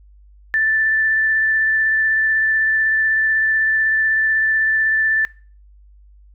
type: tone with vibrato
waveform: sine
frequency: 1763 Hz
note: A6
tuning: 3 cents sharp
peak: -14 dBFS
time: 0.54-5.25 s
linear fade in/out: 0 ms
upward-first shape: triangle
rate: 16 Hz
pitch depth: 11 cents each way
effects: noise-tail reverb RT60 0.4 s tail -22 dB re dry + added 50 Hz sine -44 dBFS peak until 6.34 s